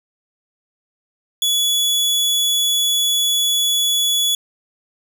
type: tone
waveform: sawtooth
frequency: 3400 Hz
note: G#7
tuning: 40 cents sharp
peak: -12 dBFS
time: 1.42-4.35 s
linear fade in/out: 2 ms
effects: none